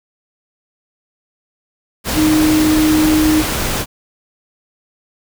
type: tone in noise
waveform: sine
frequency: 309.8 Hz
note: D#4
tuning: 7 cents flat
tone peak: -10 dBFS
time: 2.14-3.44 s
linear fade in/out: 50 ms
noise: pink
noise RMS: -19 dBFS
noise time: 2.04-3.86 s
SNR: +6 dB
effects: none